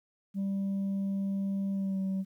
sine tone with pitch glide, 196 to 191.52 Hz, G3 to G3, 0 to -40 cents, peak -26 dBFS, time 0.34-2.25 s, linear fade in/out 50 ms, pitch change -40 cents, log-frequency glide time 1.73-1.99 s, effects tanh soft clip ceiling -28 dBFS + 11-bit

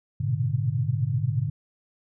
sine tone cluster, 104.5 / 119 / 127.4 / 147.6 Hz, G#2 / A#2 / C3 / D3, +11 / +36 / -46 / +9 cents, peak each -28 dBFS, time 0.2-1.5 s, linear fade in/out 10 ms, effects none

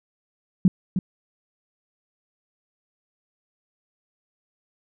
sine tone with echo, 185 Hz, F#3, in tune, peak -11 dBFS, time 0.65-0.68 s, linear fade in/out 2 ms, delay 310 ms, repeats 1, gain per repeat -8 dB, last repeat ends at 0.99 s, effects none

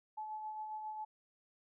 sine tone with tremolo, 861 Hz, A5, 38 cents flat, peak -39 dBFS, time 0.17-1.05 s, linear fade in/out 10 ms, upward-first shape sine, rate 7.4 Hz, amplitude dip 35%, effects none

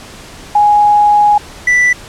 sine / triangle tone pair in turn, 830.6 / 1975.5 Hz, G#5 / B6, 0 / 0 cents, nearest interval octave + minor third, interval 1500 cents, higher second, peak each -5 dBFS, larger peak neither, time 0.55-1.38 / 1.67-1.93 s, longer first, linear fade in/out 5 ms, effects pink hiss -33 dBFS RMS until 2.08 s + low-pass 9000 Hz 12 dB/octave

